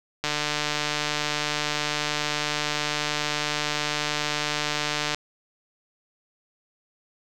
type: click train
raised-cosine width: 0.2 ms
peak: -8 dBFS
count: 732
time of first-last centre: 0.24-5.146 s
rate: 149 Hz
effects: none